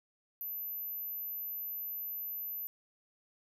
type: tone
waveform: sine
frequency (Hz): 12090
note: F#9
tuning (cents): +36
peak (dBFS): -37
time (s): 0.41-2.67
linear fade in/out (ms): 0
effects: none